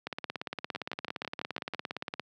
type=two click trains; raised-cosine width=0.3 ms; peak=-19 / -18 dBFS; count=7 / 38; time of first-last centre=0.75-1.747 / 0.07-2.196 s; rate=6.02 / 17.4 Hz; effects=high-pass 150 Hz 12 dB/octave